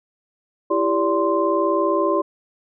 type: tone cluster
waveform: sine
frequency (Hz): 333.2 / 393.1 / 578 / 1043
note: E4 / G4 / D5 / C6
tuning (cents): +19 / +5 / -28 / -6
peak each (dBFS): -22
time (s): 0.7-2.22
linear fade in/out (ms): 10
effects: none